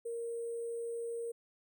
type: tone with sample-and-hold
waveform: sine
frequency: 466.2 Hz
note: A#4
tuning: in tune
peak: -36 dBFS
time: 0.05-1.32 s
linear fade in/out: 10 ms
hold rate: 8820 Hz
effects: none